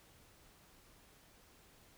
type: silence
effects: pink hiss -64 dBFS RMS until 1.97 s